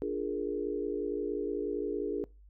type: chord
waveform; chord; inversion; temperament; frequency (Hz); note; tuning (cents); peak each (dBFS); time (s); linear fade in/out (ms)
sine; Bb dominant seventh; first; equal; 293.7 / 349.2 / 415.3 / 466.2; D4 / F4 / Ab4 / Bb4; 0 / 0 / 0 / 0; -37 / -38 / -34 / -38; 0.02-2.24; 0
effects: noise-tail reverb RT60 0.3 s tail -25 dB re dry + added 50 Hz sine -53 dBFS peak until 2.49 s